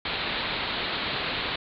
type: low-pass noise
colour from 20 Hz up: white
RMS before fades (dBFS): -30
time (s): 0.05-1.56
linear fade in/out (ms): 5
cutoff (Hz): 4300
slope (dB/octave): 96
effects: none

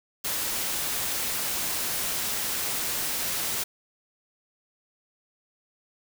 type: noise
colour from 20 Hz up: white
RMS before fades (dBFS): -29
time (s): 0.24-3.64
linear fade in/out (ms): 10
effects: none

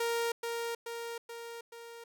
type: tone with echo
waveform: sawtooth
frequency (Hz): 466.2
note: A#4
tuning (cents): 0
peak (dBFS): -26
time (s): 0-0.32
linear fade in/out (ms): 5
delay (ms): 430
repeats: 4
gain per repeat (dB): -4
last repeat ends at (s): 2.04
effects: none

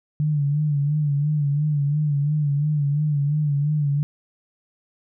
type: tone with vibrato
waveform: sine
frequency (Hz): 146.83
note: D3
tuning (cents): 0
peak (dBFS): -18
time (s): 0.2-4.03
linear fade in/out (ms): 0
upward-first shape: sine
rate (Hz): 2.9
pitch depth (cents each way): 67
effects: none

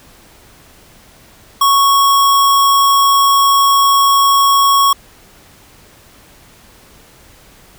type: tone with sample-and-hold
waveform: sine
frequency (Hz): 1108.7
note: C#6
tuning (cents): 0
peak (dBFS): -7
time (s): 1.61-4.93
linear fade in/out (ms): 5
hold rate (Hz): 4410
effects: pink hiss -44 dBFS RMS until 7.78 s

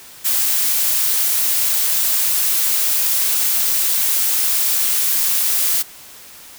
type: noise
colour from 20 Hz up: blue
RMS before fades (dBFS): -17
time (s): 0.24-5.83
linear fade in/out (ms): 20
effects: white hiss -40 dBFS RMS until 6.58 s

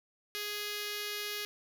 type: tone with notch filter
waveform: 5% pulse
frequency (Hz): 415.3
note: G#4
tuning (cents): 0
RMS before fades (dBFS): -38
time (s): 0.35-1.45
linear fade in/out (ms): 0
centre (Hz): 890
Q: 0.85
effects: none

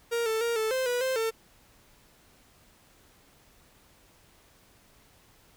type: tone with pitch steps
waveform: 45% pulse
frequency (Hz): 468 / 443 / 467.7 / 438.9 / 520 / 488.9 / 522 / 449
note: A#4 / A4 / A#4 / A4 / C5 / B4 / C5 / A4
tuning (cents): +7 / +12 / +6 / -4 / -11 / -18 / -4 / +35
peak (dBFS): -26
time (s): 0.11-1.31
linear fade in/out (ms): 20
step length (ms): 150
effects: pink hiss -60 dBFS RMS until 5.56 s

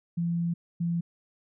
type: tone pair in turn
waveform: sine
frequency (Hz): 170.2 / 170.2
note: F3 / F3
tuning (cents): -44 / -44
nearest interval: unison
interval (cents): 0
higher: neither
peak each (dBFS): -25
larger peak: neither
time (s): 0.17-0.54 / 0.8-1.01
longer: first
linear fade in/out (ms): 10
effects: none

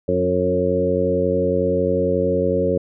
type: harmonic tone with a mistuned harmonic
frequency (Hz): 91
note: F#2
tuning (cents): -28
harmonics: 1 / 2 / 3 / 4 / 5 / 6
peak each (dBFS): -27 / -25 / -26 / -25 / -21 / -21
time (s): 0.08-2.78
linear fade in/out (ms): 5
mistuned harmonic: 4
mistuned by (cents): -16
effects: none

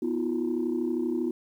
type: tone cluster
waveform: sine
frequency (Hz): 246.5 / 323.4 / 356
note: B3 / E4 / F4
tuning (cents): -3 / -33 / +33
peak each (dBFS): -29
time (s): 0.02-1.31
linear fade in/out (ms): 5
effects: tanh soft clip ceiling -19 dBFS + 10-bit

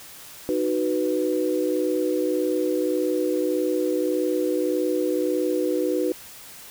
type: chord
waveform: sine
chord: B major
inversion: first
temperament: just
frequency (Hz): 308.7 / 370.4 / 493.9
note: D#4 / F#4 / B4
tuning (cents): -14 / +2 / 0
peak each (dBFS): -25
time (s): 0.49-6.12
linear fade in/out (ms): 0
effects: white hiss -43 dBFS RMS until 6.7 s

